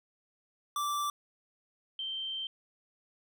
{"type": "tone pair in turn", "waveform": ["square", "sine"], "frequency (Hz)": [1169, 3129], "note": ["D6", "G7"], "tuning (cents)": [-8, -4], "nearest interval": "octave + perfect fourth", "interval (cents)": 1704, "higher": "second", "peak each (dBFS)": [-31, -34], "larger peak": "first", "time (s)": [[0.76, 1.1], [1.99, 2.47]], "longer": "second", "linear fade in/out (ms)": 2, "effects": []}